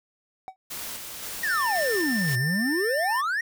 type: tone with exponential decay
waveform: triangle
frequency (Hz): 757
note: F#5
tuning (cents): +39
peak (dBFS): -28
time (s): 0.48-0.56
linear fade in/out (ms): 0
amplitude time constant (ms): 17
type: noise with tremolo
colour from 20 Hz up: white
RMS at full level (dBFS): -35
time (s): 0.7-2.36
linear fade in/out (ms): 10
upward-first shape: square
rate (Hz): 1.9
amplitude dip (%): 30
type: exponential two-way sweep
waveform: triangle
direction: down then up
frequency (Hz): 1917 to 119.3 to 1917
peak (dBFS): -22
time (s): 1.43-3.41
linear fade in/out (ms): 5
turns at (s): 2.37
type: tone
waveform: square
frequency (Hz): 1792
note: A6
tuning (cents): +31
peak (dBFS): -27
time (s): 1.48-3.22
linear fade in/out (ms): 20
effects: none